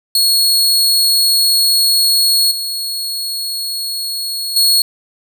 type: tone with level steps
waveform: sawtooth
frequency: 4331 Hz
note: C#8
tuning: 41 cents flat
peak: -7 / -16 / -6 dBFS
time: 0.15-4.82 s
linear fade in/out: 2 ms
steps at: 2.51 / 4.56 s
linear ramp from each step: 5 ms
effects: none